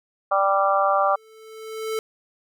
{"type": "harmonic tone", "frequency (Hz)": 196, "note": "G3", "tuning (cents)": 0, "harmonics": [3, 4, 5, 6, 7], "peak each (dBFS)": [-22, -22, -31, -21, -28], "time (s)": [0.31, 1.16], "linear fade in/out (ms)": 10}
{"type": "tone with exponential growth", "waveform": "square", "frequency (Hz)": 440, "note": "A4", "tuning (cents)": 0, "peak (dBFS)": -23, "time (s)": [0.88, 1.99], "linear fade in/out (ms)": 1, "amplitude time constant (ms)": 240}
{"effects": []}